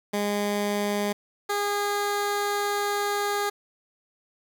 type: tone pair in turn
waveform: 15% pulse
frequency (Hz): 205.2 / 408.6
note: G#3 / G#4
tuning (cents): -21 / -28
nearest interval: octave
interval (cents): 1193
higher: second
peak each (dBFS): -18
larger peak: neither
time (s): 0.13-1.13 / 1.49-3.5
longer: second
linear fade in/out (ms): 10
effects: 10-bit